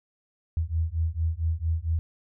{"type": "beating tone pair", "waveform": "sine", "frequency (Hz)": [79.5, 83.9], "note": ["D#2", "E2"], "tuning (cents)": [38, 31], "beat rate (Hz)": 4.4, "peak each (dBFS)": -27, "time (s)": [0.57, 1.99], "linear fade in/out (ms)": 0, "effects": []}